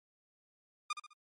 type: tone with echo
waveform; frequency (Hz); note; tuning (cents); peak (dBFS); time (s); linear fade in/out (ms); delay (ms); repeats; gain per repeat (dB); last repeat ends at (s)
sawtooth; 1212; D#6; -46; -29; 0.9-0.93; 5; 68; 3; -8; 1.134
effects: low-pass 8000 Hz 12 dB/octave + MP3 48 kbps